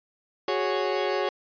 30% pulse chord, F# suspended second, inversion none, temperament equal, 370 / 415.3 / 554.4 Hz, F#4 / G#4 / C#5, 0 / 0 / 0 cents, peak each -26 dBFS, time 0.48-1.29 s, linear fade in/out 2 ms, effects resampled to 11025 Hz

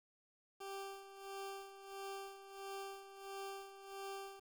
20% pulse tone with tremolo, 392 Hz, G4, in tune, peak -39 dBFS, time 0.6-4.4 s, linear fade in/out 10 ms, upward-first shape sine, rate 1.5 Hz, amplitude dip 75%, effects 11-bit

